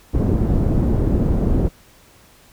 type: low-pass noise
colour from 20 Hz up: pink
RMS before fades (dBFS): -17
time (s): 0.13-1.69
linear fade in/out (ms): 20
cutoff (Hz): 330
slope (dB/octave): 12
effects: pink hiss -50 dBFS RMS until 2.52 s